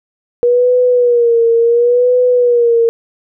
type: tone with vibrato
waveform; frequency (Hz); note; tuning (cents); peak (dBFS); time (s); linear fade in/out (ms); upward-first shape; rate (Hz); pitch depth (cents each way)
sine; 479.5; A#4; +49; -7; 0.43-2.89; 0; sine; 0.71; 67
effects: none